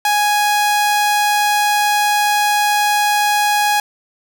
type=tone; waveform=sawtooth; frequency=830.6 Hz; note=G#5; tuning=in tune; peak=-9 dBFS; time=0.05-3.8 s; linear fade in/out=2 ms; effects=none

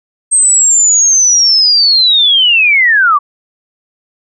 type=linear sweep; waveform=sine; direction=down; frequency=8400 to 1108.7 Hz; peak=-5 dBFS; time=0.31-3.19 s; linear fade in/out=20 ms; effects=none

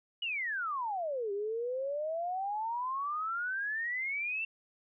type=exponential two-way sweep; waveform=sine; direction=down then up; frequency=2966 to 393.9 to 2712 Hz; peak=-32 dBFS; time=0.22-4.45 s; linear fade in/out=5 ms; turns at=1.32 s; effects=none

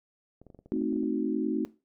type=clicks; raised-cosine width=2 ms; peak=-37 dBFS; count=11; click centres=0.416 / 0.467 / 0.502 / 0.547 / 0.59 / 0.66 / 0.764 / 0.815 / 0.927 / 0.964 / 1.033 s
type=chord; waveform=sine; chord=A diminished seventh; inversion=none; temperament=equal; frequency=220 / 261.6 / 311.1 / 370 Hz; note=A3 / C4 / Eb4 / Gb4; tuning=0 / 0 / 0 / 0 cents; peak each=-33 / -31 / -31 / -33 dBFS; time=0.72-1.65 s; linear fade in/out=0 ms
effects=noise-tail reverb RT60 0.3 s tail -19 dB re dry

